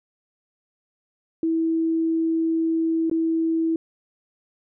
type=tone with dropouts; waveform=sine; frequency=326 Hz; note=E4; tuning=19 cents flat; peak=-19 dBFS; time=1.43-3.76 s; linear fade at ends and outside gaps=2 ms; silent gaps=3.098-3.113 s; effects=none